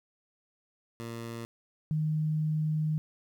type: tone pair in turn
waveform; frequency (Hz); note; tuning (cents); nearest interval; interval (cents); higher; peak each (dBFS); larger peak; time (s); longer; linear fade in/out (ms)
15% pulse / sine; 115.9 / 154.71; A#2 / D#3; -10 / -10; perfect fourth; 500; second; -31 / -26; second; 1-1.45 / 1.91-2.98; second; 0
effects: 11-bit

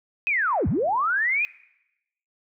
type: linear two-way sweep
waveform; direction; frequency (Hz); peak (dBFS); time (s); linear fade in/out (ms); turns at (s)
sine; down then up; 2583 to 65.41 to 2517; -20; 0.27-1.45; 0; 0.68
effects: noise-tail reverb RT60 0.9 s tail -22 dB re dry

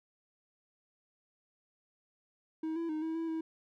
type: tone with pitch steps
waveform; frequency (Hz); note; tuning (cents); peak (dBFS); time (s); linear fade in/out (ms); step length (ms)
triangle; 317.9 / 333.4 / 310 / 322 / 328.4 / 322.1; D#4 / E4 / D#4 / E4 / E4 / E4; +37 / +20 / -6 / -41 / -6 / -40; -31; 2.63-3.41; 5; 130
effects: none

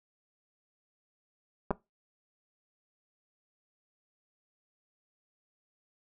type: clicks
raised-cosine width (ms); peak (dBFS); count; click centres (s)
1; -15; 2; 1.707 / 1.712
effects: noise-tail reverb RT60 0.2 s tail -19 dB re dry

